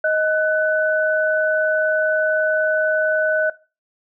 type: tone pair together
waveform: sine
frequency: 625.2 / 1496 Hz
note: D#5 / F#6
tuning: +8 / +19 cents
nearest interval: octave + minor third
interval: 1511 cents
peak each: -18 dBFS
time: 0.04-3.5 s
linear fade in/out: 5 ms
effects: noise-tail reverb RT60 0.3 s tail -18 dB re dry